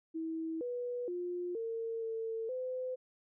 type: tone with pitch steps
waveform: sine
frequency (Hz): 323.7 / 488.6 / 354.3 / 455 / 449.5 / 510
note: E4 / B4 / F4 / A#4 / A4 / C5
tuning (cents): -31 / -19 / +25 / -42 / +37 / -44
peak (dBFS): -35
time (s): 0.14-2.96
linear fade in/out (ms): 20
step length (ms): 470
effects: none